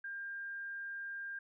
sine tone, 1600 Hz, G6, 35 cents sharp, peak -40 dBFS, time 0.04-1.39 s, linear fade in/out 5 ms, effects none

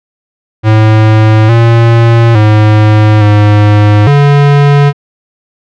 square tone with pitch steps, 108.9 / 116.1 / 106.9 / 104.4 / 143.1 Hz, A2 / A#2 / A2 / G#2 / D3, -17 / -7 / -49 / +10 / -45 cents, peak -3 dBFS, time 0.63-4.93 s, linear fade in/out 50 ms, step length 860 ms, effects low-pass 3000 Hz 12 dB/octave

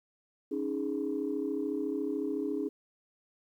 sine chord, C# suspended second, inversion none, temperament equal, 277.2 / 311.1 / 415.3 Hz, C#4 / D#4 / G#4, 0 / 0 / 0 cents, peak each -34 dBFS, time 0.51-2.69 s, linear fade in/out 10 ms, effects tanh soft clip ceiling -22 dBFS + 11-bit

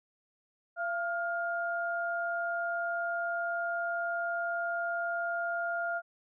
sine tone pair together, 683 / 1410.9 Hz, F5 / F6, -39 / +17 cents, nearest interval octave + minor second, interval 1256 cents, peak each -33 / -33 dBFS, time 0.76-6.02 s, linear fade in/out 50 ms, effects none

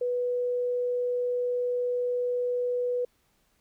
sine tone, 491.8 Hz, B4, 7 cents flat, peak -25 dBFS, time 0.01-3.05 s, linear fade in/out 5 ms, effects pink hiss -69 dBFS RMS until 3.6 s

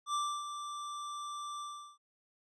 square tone with ADSR envelope, 1174.7 Hz, D6, in tune, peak -31 dBFS, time 0.06-1.98 s, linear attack 80 ms, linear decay 290 ms, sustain -9 dB, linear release 370 ms, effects resampled to 22050 Hz

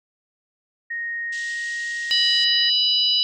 sine tone with pitch glide, 1864.7 to 1876.6 Hz, A#6 to A#6, 0 to +11 cents, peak -25 dBFS, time 0.9-2.7 s, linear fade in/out 10 ms, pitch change +11 cents, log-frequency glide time 1.24-1.7 s
pink band-pass noise, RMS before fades -39 dBFS, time 1.32-2.45 s, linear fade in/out 10 ms, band 2700 to 8200 Hz, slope 96 dB/octave
harmonic tone, 986 Hz, B5, 3 cents flat, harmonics 3 / 4 / 5, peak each -20 / -21 / -22 dBFS, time 2.11-3.23 s, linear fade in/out 0 ms
effects none

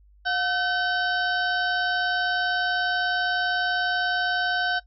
harmonic tone with a mistuned harmonic, 764 Hz, G5, 45 cents flat, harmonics 1 / 2 / 4 / 5 / 6 / 7, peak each -28 / -24 / -34 / -36 / -37 / -37 dBFS, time 0.25-4.8 s, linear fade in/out 20 ms, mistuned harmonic 1, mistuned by -110 cents, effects noise-tail reverb RT60 0.1 s tail -17 dB re dry + added 50 Hz sine -52 dBFS peak until 4.86 s

